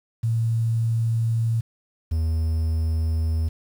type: tone pair in turn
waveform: sine / triangle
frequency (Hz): 114.1 / 80.63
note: A#2 / E2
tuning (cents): -37 / -38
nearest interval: tritone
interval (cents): 601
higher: first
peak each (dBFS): -19 / -18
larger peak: second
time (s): 0.23-1.61 / 2.11-3.49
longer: neither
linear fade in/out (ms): 10
effects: 8-bit